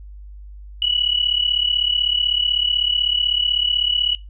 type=tone pair together; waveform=sine; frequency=2924 / 2960 Hz; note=F#7 / F#7; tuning=-21 / 0 cents; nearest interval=unison; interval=21 cents; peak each=-19 dBFS; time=0.82-4.15 s; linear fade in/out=2 ms; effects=noise-tail reverb RT60 0.2 s tail -20 dB re dry + added 50 Hz sine -35 dBFS peak until 4.29 s